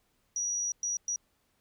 sine tone bursts at uneven times, 5800 Hz, F#8, 35 cents flat, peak -29 dBFS, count 3, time 0.36-0.72 / 0.83-0.97 / 1.08-1.16 s, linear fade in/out 2 ms, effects pink hiss -73 dBFS RMS until 1.6 s

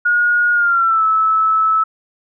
sine tone with pitch glide, 1439 to 1304.4 Hz, F#6 to E6, -49 to -19 cents, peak -11 dBFS, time 0.05-1.84 s, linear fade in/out 10 ms, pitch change -170 cents, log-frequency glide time 0.53-1.04 s, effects none

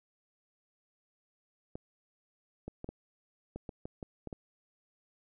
clicks, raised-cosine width 2 ms, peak -27 dBFS, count 10, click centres 1.755 / 2.68 / 2.844 / 2.89 / 3.56 / 3.692 / 3.855 / 4.028 / 4.273 / 4.328 s, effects none

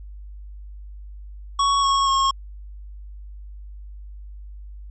square tone with pitch steps, 1114 / 1099.3 / 1084.8 Hz, C#6 / C#6 / C#6, +8 / -15 / -38 cents, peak -17 dBFS, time 1.59-2.31 s, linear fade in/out 5 ms, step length 240 ms, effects added 50 Hz sine -35 dBFS peak until 4.9 s + MP3 32 kbps

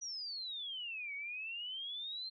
sine exponential two-way sweep, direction down then up, 5880 to 2217 to 4197 Hz, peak -40 dBFS, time 0.01-2.3 s, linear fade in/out 20 ms, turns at 1.14 s, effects none

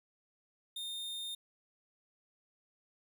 45% pulse tone, 3648 Hz, A#7, 38 cents flat, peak -39 dBFS, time 0.76-1.35 s, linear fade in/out 5 ms, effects none

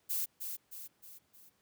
violet noise with echo, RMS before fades -34 dBFS, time 0.09-0.26 s, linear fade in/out 20 ms, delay 310 ms, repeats 4, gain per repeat -6 dB, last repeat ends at 1.5 s, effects pink hiss -73 dBFS RMS until 1.61 s + high-pass 100 Hz 12 dB/octave

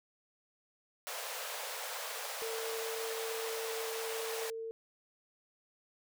pink high-pass noise, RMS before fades -41 dBFS, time 1.07-4.5 s, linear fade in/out 0 ms, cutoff 450 Hz, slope 96 dB/octave
sine tone, 451.3 Hz, A4, 44 cents sharp, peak -38 dBFS, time 2.42-4.71 s, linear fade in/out 0 ms
effects none

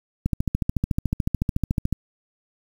click train, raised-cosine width 5 ms, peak -9 dBFS, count 24, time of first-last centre 0.26-1.927 s, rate 13.8 Hz, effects 7-bit

